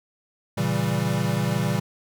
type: chord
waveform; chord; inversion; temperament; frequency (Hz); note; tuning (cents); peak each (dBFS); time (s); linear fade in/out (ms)
square; A# diminished seventh; none; equal; 116.54 / 138.59 / 164.81 / 196; A#2 / C#3 / E3 / G3; 0 / 0 / 0 / 0; -28; 0.57-1.8; 10
effects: none